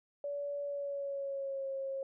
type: tone with pitch glide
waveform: sine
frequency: 572 to 540.8 Hz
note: D5 to C#5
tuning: -46 to -43 cents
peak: -35 dBFS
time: 0.24-2.03 s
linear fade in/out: 2 ms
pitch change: -97 cents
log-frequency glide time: 0.63-1.69 s
effects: none